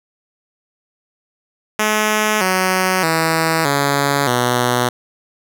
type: tone with pitch steps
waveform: 5% pulse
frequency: 214 / 186.3 / 162.18 / 141.19 / 122.91 Hz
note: A3 / F#3 / E3 / C#3 / B2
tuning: -48 / +12 / -28 / +32 / -8 cents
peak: -3 dBFS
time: 1.79-4.89 s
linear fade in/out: 5 ms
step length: 620 ms
effects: none